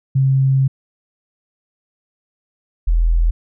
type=tone pair in turn; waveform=sine; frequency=134.2 / 41.59 Hz; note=C3 / E1; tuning=+44 / +16 cents; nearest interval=octave + minor sixth; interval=2028 cents; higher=first; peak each=-11 dBFS; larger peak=neither; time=0.15-0.68 / 2.87-3.31 s; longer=first; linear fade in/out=10 ms; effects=none